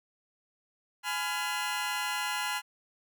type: chord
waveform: 20% pulse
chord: F diminished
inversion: first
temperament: just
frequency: 838.1 / 1005.8 / 1396.9 Hz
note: Ab5 / Cb6 / F6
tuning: +16 / +31 / 0 cents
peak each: -30 dBFS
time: 1.03-2.62 s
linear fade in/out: 50 ms
effects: none